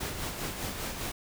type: noise with tremolo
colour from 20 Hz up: pink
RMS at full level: -34 dBFS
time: 0-1.12 s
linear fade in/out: 10 ms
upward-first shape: sine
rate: 5 Hz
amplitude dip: 45%
effects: none